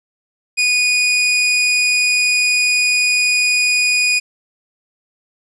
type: tone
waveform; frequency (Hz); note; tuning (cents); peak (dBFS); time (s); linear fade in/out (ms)
sawtooth; 2467; D#7; -15; -9; 0.57-4.2; 20
effects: resampled to 22050 Hz + 8-bit

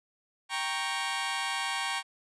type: chord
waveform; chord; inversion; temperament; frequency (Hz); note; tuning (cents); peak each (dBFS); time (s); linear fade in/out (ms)
15% pulse; G diminished; none; equal; 784 / 932.3 / 1108.7; G5 / Bb5 / Db6; 0 / 0 / 0; -28; 0.49-2.03; 50
effects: resampled to 22050 Hz

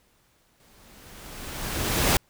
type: noise with exponential growth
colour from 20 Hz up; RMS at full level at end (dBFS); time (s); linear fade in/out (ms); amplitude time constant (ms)
pink; -19; 0.6-2.17; 2; 340
effects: pink hiss -64 dBFS RMS until 2.29 s

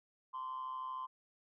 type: tone with amplitude modulation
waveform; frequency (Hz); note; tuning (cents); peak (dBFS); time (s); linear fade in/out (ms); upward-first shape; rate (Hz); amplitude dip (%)
sine; 1036; C6; -17; -35; 0.33-1.07; 20; sine; 133; 65
effects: tanh soft clip ceiling -35 dBFS

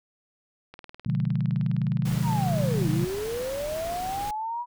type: click train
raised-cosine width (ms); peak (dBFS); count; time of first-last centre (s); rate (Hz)
0.3; -27; 46; 0.74-3.048; 19.5
type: chord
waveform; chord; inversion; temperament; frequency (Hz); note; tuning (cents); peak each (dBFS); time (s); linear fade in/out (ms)
sine; B diminished seventh; none; equal; 123.47 / 146.83 / 174.61 / 207.7; B2 / D3 / F3 / Ab3; 0 / 0 / 0 / 0; -27 / -27 / -28 / -32; 1.06-3.05; 5
type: noise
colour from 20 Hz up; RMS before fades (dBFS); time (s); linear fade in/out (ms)
pink; -38; 2.05-4.31; 5
type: linear two-way sweep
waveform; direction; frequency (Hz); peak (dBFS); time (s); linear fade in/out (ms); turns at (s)
sine; down then up; 977 to 299.4 to 977; -28; 2.23-4.66; 50; 2.89
effects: none

